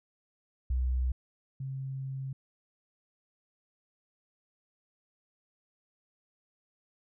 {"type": "tone pair in turn", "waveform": "sine", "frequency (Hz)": [63.2, 133.92], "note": ["B1", "C3"], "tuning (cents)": [41, 41], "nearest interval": "octave + minor second", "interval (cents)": 1300, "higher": "second", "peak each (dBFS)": [-26, -34], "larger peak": "first", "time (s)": [[0.7, 1.12], [1.6, 2.33]], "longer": "second", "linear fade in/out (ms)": 5, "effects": []}